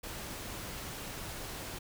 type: noise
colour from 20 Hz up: pink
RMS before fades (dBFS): -42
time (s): 0.03-1.79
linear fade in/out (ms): 10
effects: none